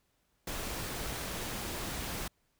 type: noise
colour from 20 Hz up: pink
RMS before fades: -38 dBFS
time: 0.47-2.28 s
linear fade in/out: 5 ms
effects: pink hiss -75 dBFS RMS until 2.59 s